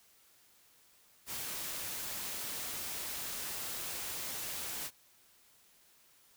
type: noise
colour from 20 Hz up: white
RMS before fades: -40 dBFS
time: 1.26-4.91 s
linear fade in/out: 50 ms
effects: white hiss -65 dBFS RMS until 6.36 s